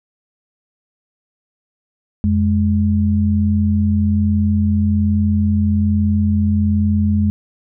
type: tone pair together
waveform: sine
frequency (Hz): 87.9 / 209.1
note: F2 / G#3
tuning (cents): +12 / +12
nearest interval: octave + minor third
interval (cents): 1500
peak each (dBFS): -15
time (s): 2.24-7.3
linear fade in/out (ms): 0
effects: none